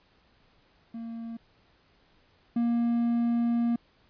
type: tone pair in turn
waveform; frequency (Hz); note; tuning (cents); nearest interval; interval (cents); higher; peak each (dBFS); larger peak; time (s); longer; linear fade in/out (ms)
triangle; 229.6 / 235.4; A#3 / A#3; -26 / +17; unison; 43; second; -33 / -21; second; 0.94-1.37 / 2.56-3.76; second; 5
effects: pink hiss -64 dBFS RMS until 4.09 s + resampled to 11025 Hz